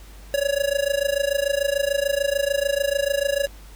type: tone with amplitude modulation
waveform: square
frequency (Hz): 562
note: C#5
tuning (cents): +24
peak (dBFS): -17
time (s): 0.34-3.47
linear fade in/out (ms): 0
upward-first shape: sine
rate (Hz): 26.8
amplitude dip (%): 90
effects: added 50 Hz sine -41 dBFS peak until 3.75 s + pink hiss -49 dBFS RMS until 3.75 s